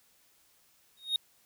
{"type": "tone with exponential growth", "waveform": "triangle", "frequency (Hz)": 3729, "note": "A#7", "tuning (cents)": 0, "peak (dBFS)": -21, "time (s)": [0.97, 1.16], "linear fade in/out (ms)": 2, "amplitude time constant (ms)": 40, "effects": ["white hiss -66 dBFS RMS until 1.45 s"]}